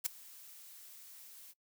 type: noise with ADSR envelope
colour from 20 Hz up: blue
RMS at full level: -31 dBFS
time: 0.04-1.54 s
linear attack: 21 ms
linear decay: 6 ms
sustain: -23 dB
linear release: 38 ms
effects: noise-tail reverb RT60 0.1 s tail -21 dB re dry